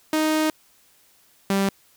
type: tone pair in turn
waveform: sawtooth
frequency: 311.3 / 196.11 Hz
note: D#4 / G3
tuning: +1 / +1 cents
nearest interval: minor sixth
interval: 800 cents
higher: first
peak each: -15 dBFS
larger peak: neither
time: 0.13-0.5 / 1.5-1.69 s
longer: first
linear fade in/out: 2 ms
effects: white hiss -58 dBFS RMS until 1.96 s